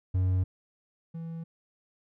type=tone pair in turn; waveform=triangle; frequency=92.5 / 164.82 Hz; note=F#2 / E3; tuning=0 / 0 cents; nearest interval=minor seventh; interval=1000 cents; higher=second; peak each=-21 / -33 dBFS; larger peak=first; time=0.14-0.44 / 1.14-1.44 s; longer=neither; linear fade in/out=10 ms; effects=none